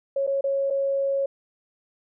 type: tone with dropouts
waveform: sine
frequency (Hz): 550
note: C#5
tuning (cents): -14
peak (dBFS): -21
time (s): 0.16-1.26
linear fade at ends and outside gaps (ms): 5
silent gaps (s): 0.267-0.274 / 0.41-0.44 / 0.702-0.706
effects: none